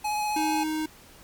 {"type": "tone with vibrato", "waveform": "square", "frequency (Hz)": 843, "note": "G#5", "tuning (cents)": 26, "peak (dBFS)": -26, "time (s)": [0.04, 0.64], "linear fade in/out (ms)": 10, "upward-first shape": "triangle", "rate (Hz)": 15, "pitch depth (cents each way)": 13}
{"type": "tone", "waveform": "square", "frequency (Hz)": 311.5, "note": "D#4", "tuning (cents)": 2, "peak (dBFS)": -27, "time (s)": [0.36, 0.86], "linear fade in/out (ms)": 5}
{"effects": ["pink hiss -51 dBFS RMS until 1.23 s", "MP3 96 kbps"]}